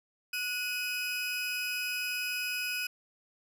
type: tone pair together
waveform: 30% pulse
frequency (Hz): 1465.4 / 2519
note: F#6 / D#7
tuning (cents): -17 / +21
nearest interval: major sixth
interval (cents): 938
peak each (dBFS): -35 / -30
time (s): 0.33-2.87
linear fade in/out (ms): 5
effects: none